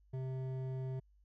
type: tone with hard clipping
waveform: triangle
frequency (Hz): 130.81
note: C3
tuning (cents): 0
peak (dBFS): -39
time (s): 0.13-1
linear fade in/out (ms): 10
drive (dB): 14
effects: added 50 Hz sine -64 dBFS peak until 1.24 s